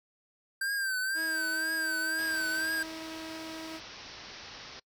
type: tone with vibrato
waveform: square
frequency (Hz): 1568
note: G6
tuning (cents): 0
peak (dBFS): -30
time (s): 0.61-2.83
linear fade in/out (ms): 5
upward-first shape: triangle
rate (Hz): 2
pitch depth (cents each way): 82
type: tone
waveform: sawtooth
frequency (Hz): 320.9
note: E4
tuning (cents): -46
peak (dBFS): -36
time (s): 1.14-3.81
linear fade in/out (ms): 50
type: low-pass noise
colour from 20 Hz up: white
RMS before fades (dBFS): -47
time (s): 2.18-4.8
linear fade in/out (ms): 10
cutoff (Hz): 5800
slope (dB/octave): 96
effects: noise-tail reverb RT60 0.1 s tail -25 dB re dry